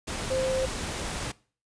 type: tone in noise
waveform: sine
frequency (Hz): 523.3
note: C5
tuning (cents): 0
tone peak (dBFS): -25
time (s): 0.3-0.66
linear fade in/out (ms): 10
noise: pink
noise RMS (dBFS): -33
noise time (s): 0.07-1.32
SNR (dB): +5
effects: noise-tail reverb RT60 0.4 s tail -21 dB re dry + resampled to 22050 Hz